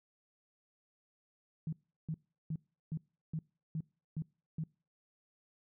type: tone bursts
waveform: sine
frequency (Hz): 158.2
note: D#3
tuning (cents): +29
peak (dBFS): -34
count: 8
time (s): 1.67-4.638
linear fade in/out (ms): 2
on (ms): 56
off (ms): 360
effects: noise-tail reverb RT60 0.4 s tail -25 dB re dry